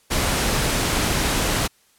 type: noise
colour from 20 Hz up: pink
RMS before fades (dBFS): -21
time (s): 0.1-1.68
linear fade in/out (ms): 20
effects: white hiss -59 dBFS RMS until 1.98 s + low-pass 12000 Hz 12 dB/octave